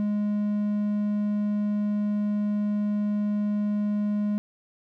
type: tone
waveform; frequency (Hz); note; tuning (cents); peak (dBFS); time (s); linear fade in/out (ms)
triangle; 207.7; G#3; 0; -21; 0-4.38; 0
effects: none